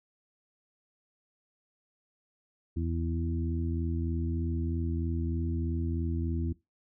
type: harmonic tone with a mistuned harmonic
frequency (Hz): 83.2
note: E2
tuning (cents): +17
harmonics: 1 / 2 / 3 / 4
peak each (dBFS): -30 / -38 / -37 / -38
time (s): 2.76-6.53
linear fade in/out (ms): 10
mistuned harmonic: 1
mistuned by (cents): -19
effects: noise-tail reverb RT60 0.2 s tail -19 dB re dry